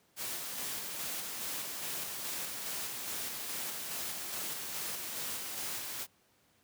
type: noise with tremolo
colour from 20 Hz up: white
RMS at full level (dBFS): -38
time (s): 0.16-6.07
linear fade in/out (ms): 50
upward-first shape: square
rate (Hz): 2.4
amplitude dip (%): 25
effects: pink hiss -69 dBFS RMS until 6.63 s + high-pass 100 Hz 12 dB/octave